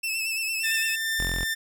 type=tone with vibrato; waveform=sawtooth; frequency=2637 Hz; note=E7; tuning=in tune; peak=-23 dBFS; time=0.03-0.96 s; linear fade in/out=10 ms; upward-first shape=sine; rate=8.8 Hz; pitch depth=41 cents each way
type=tone with tremolo; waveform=sawtooth; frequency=1791 Hz; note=A6; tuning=30 cents sharp; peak=-21 dBFS; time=0.63-1.55 s; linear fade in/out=20 ms; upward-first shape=sine; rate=2.4 Hz; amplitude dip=30%
type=tone; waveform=sawtooth; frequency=43.58 Hz; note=F1; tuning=3 cents flat; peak=-25 dBFS; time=1.19-1.44 s; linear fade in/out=0 ms
effects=none